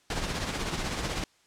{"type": "noise with tremolo", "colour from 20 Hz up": "pink", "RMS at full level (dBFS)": -29, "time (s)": [0.1, 1.24], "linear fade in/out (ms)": 2, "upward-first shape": "triangle", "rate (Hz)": 16, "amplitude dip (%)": 55, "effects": ["white hiss -64 dBFS RMS until 1.46 s", "low-pass 7000 Hz 12 dB/octave"]}